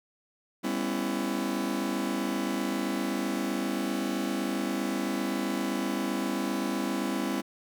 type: chord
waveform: 40% pulse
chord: C# half-diminished seventh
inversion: second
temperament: just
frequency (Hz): 199.57 / 249.5 / 277.2 / 332.6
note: G3 / B3 / C#4 / E4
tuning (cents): +31 / +18 / 0 / +16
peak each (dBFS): -33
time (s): 0.63-7.42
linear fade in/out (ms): 20
effects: none